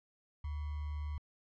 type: tone with sample-and-hold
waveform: sine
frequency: 74.5 Hz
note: D2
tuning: 25 cents sharp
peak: -36 dBFS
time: 0.44-1.18 s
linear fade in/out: 5 ms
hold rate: 1050 Hz
effects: low-pass 3000 Hz 12 dB/octave